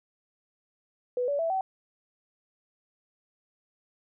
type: tone with pitch steps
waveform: sine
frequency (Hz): 494.5 / 571.3 / 660.1 / 762.6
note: B4 / D5 / E5 / G5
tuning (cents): +2 / -48 / +2 / -48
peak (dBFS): -25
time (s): 1.17-1.61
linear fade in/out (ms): 2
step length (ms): 110
effects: none